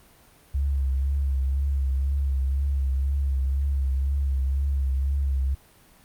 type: tone with vibrato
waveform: sine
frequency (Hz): 68.1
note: C#2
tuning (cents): -30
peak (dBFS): -21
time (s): 0.54-5.55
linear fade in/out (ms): 10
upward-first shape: triangle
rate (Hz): 2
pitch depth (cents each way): 55
effects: pink hiss -55 dBFS RMS until 6.04 s + Opus 32 kbps